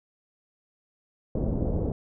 pink low-pass noise, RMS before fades -27 dBFS, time 1.35-1.92 s, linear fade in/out 2 ms, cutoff 540 Hz, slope 24 dB/octave, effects none

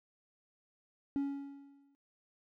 triangle tone with exponential decay, 279.4 Hz, C#4, 14 cents sharp, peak -26 dBFS, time 1.16-1.95 s, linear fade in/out 0 ms, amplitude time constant 170 ms, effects noise-tail reverb RT60 0.1 s tail -25 dB re dry + tanh soft clip ceiling -25 dBFS

